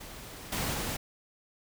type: noise with level steps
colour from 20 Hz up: pink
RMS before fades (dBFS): -45 / -32 / -34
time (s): 0-0.97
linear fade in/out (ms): 10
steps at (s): 0.52 / 0.74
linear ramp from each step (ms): 5
effects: none